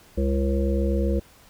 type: harmonic tone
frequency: 68 Hz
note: C#2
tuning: 33 cents flat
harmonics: 1 / 3 / 5 / 7 / 8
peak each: -22 / -27 / -29 / -30 / -31 dBFS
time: 0.17-1.2 s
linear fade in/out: 10 ms
effects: pink hiss -53 dBFS RMS until 1.49 s